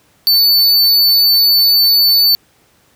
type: tone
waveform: square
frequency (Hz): 4502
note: C#8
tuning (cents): +26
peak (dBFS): -8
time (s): 0.27-2.35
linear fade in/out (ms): 0
effects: pink hiss -53 dBFS RMS until 2.95 s + high-pass 80 Hz 12 dB/octave